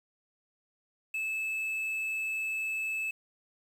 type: tone with quantisation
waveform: triangle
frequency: 2612 Hz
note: E7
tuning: 17 cents flat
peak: -29 dBFS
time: 1.14-3.11 s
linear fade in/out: 5 ms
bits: 9
effects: none